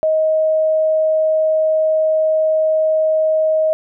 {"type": "tone", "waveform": "sine", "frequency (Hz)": 629, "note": "D#5", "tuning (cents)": 19, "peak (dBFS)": -12, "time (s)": [0.03, 3.73], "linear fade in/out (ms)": 0, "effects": []}